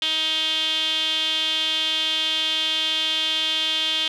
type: tone with band-pass filter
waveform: sawtooth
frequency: 315.4 Hz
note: D#4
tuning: 24 cents sharp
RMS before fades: -23 dBFS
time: 0.02-4.08 s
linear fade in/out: 2 ms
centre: 3300 Hz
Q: 9.3
effects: none